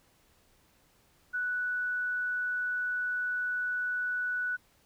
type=tone; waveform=sine; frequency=1480 Hz; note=F#6; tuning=in tune; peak=-29 dBFS; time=1.33-4.57 s; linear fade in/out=20 ms; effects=pink hiss -66 dBFS RMS until 4.85 s